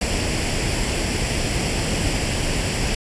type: noise with comb filter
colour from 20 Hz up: pink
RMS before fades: -22 dBFS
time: 0.01-2.95 s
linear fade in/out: 5 ms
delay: 0.39 ms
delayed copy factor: +0.55
effects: resampled to 22050 Hz